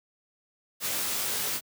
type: noise with comb filter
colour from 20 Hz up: white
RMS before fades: -30 dBFS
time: 0.8-1.61 s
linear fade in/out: 50 ms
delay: 19 ms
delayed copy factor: -0.8
effects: high-pass 80 Hz 12 dB/octave